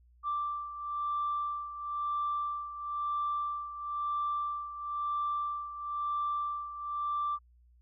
sine beating tone pair, 1174.7 / 1175.7 Hz, D6 / D6, 0 / +2 cents, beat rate 1 Hz, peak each -32 / -37 dBFS, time 0.23-7.39 s, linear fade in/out 50 ms, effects tanh soft clip ceiling -25 dBFS + added 60 Hz sine -59 dBFS peak until 7.81 s

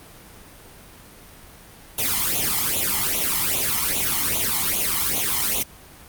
white noise with flanger, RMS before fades -22 dBFS, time 1.98-5.63 s, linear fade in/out 5 ms, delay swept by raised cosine 0.29 to 0.98 ms, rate 2.5 Hz, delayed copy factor +0.85, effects pink hiss -45 dBFS RMS until 6.08 s + Opus 32 kbps

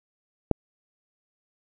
click, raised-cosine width 2 ms, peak -6 dBFS, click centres 0.513 s, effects none

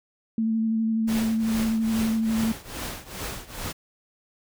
sine tone with vibrato, 223 Hz, A3, 23 cents sharp, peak -21 dBFS, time 0.38-2.52 s, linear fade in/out 2 ms, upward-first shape square, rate 12 Hz, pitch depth 14 cents each way
pink noise with tremolo, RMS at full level -31 dBFS, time 1.07-3.73 s, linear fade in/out 20 ms, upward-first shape triangle, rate 2.4 Hz, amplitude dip 90%
effects none

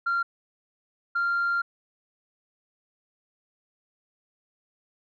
sine tone pair in turn, 1384 / 1390 Hz, F6 / F6, -16 / -9 cents, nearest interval unison, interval 7 cents, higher second, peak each -21 dBFS, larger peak neither, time 0.06-0.23 / 1.15-1.62 s, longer second, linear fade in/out 10 ms, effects tanh soft clip ceiling -20 dBFS

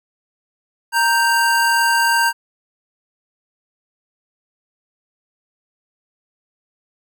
square tone pair together, 932.3 / 1568 Hz, A#5 / G6, 0 / 0 cents, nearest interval major sixth, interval 900 cents, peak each -17 dBFS, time 0.92-2.33 s, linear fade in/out 50 ms, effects none

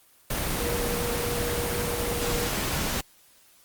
sine tone in noise, 478.2 Hz, A#4, 44 cents sharp, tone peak -30 dBFS, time 0.6-2.48 s, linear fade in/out 5 ms, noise pink, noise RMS -28 dBFS, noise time 0.3-3.01 s, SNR -5 dB, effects white hiss -58 dBFS RMS until 3.64 s + Opus 24 kbps

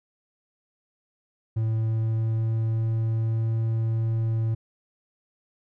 triangle tone with pitch glide, 111.3 to 112.59 Hz, A2 to A2, +20 to +40 cents, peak -20 dBFS, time 1.56-4.55 s, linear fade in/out 10 ms, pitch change +20 cents, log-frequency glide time 1.72-2.96 s, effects none

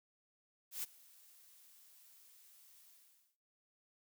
blue noise with ADSR envelope, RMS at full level -39 dBFS, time 0.71-3.37 s, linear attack 120 ms, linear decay 22 ms, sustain -24 dB, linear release 490 ms, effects noise-tail reverb RT60 0.6 s tail -23 dB re dry

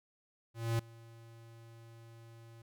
square tone with ADSR envelope, 115 Hz, A#2, 23 cents flat, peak -29 dBFS, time 0.54-2.62 s, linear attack 250 ms, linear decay 5 ms, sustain -24 dB, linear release 4 ms, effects none

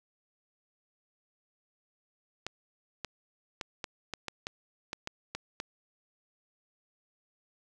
clicks, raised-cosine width 0.2 ms, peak -18 dBFS, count 11, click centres 2.466 / 3.047 / 3.612 / 3.842 / 4.137 / 4.283 / 4.469 / 4.931 / 5.074 / 5.35 / 5.601 s, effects none

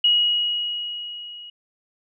sine tone with level ramp, 2900 Hz, F#7, 35 cents flat, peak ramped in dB -13 to -37 dBFS, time 0.04-1.5 s, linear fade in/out 5 ms, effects none

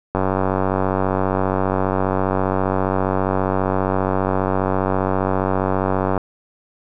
click train, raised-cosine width 1 ms, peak -5 dBFS, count 573, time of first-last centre 0.15-6.177 s, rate 94.9 Hz, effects none

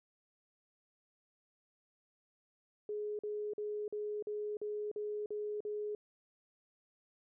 sine tone bursts, 419.3 Hz, G#4, 17 cents sharp, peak -36 dBFS, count 9, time 2.89-5.95 s, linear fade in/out 2 ms, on 300 ms, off 45 ms, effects none

